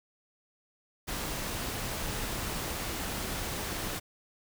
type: noise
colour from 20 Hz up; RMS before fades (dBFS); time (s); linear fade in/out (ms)
pink; -35; 1.07-4; 20
effects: none